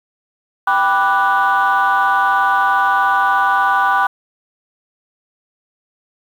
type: chord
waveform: sine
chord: G major seventh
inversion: none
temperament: equal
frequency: 784 / 987.8 / 1174.7 / 1480 Hz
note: G5 / B5 / D6 / F#6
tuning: 0 / 0 / 0 / 0 cents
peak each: -16 dBFS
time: 0.67-4.07 s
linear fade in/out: 5 ms
effects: tanh soft clip ceiling -6 dBFS + 7-bit